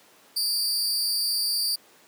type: tone with amplitude modulation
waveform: sawtooth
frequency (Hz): 4699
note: D8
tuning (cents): 0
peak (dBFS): -17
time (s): 0.36-1.76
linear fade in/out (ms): 10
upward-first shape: sine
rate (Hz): 235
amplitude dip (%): 80
effects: pink hiss -55 dBFS RMS until 2.07 s + high-pass 300 Hz 12 dB/octave